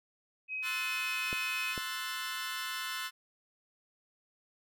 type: tone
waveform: sine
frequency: 2533 Hz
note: D#7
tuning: 30 cents sharp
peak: -34 dBFS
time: 0.48-1.76 s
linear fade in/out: 50 ms
type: chord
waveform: 20% pulse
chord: F# half-diminished seventh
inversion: second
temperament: equal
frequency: 1046.5 / 1318.5 / 1480 / 1760 Hz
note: C6 / E6 / F#6 / A6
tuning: 0 / 0 / 0 / 0 cents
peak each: -37 / -37 / -36 / -36 dBFS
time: 0.62-3.11 s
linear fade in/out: 50 ms
type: clicks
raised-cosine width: 2 ms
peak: -26 dBFS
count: 2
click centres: 1.329 / 1.778 s
effects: none